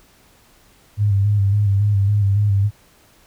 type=tone with vibrato; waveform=sine; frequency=101.2 Hz; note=G#2; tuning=44 cents flat; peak=-13 dBFS; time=0.97-2.71 s; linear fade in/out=50 ms; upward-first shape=square; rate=3.6 Hz; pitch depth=41 cents each way; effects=pink hiss -53 dBFS RMS until 3.26 s